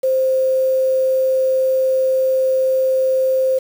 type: tone with quantisation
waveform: sine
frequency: 523.3 Hz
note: C5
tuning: in tune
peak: -13 dBFS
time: 0.03-3.59 s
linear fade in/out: 10 ms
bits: 6
effects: none